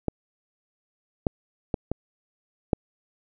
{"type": "clicks", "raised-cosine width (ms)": 2, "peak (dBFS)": [-11, -8, -11, -13, -6], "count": 5, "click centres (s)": [0.083, 1.268, 1.742, 1.916, 2.732], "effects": []}